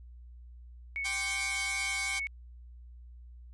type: tone with vibrato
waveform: sine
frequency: 2217 Hz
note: C#7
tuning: in tune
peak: -32 dBFS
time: 0.96-2.27 s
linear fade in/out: 0 ms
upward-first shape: triangle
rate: 10 Hz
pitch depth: 9 cents each way
type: chord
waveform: 5% pulse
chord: G suspended fourth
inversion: none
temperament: equal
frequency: 784 / 1046.5 / 1174.7 Hz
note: G5 / C6 / D6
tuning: 0 / 0 / 0 cents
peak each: -25 / -29 / -28 dBFS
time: 1.04-2.2 s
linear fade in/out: 20 ms
effects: added 60 Hz sine -47 dBFS peak until 3.53 s + resampled to 24000 Hz